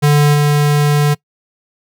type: tone with level steps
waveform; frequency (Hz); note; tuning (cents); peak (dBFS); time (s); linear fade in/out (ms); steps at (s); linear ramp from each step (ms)
square; 146.83; D3; 0; -8 / -10; 0.02-1.15; 20; 0.33; 20
effects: noise-tail reverb RT60 0.1 s tail -23 dB re dry